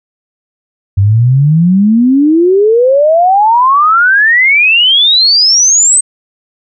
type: exponential sweep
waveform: sine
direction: up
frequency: 95 to 8372 Hz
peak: -4 dBFS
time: 0.97-6.01 s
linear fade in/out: 10 ms
effects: none